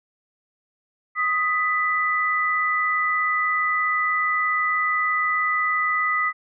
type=tone pair together; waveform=sine; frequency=1249.2 / 1983 Hz; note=D#6 / B6; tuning=+7 / +7 cents; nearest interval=minor sixth; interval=800 cents; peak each=-22 dBFS; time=1.15-6.33 s; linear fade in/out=50 ms; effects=none